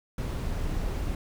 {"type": "noise", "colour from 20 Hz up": "brown", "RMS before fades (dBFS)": -30, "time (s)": [0.18, 1.15], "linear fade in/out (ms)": 2, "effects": []}